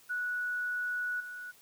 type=tone with level steps; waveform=sine; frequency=1471 Hz; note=F#6; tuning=11 cents flat; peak=-31 / -40 dBFS; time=0.09-1.52 s; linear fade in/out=20 ms; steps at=1.2 s; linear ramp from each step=5 ms; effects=white hiss -60 dBFS RMS until 1.61 s + high-pass 60 Hz 12 dB/octave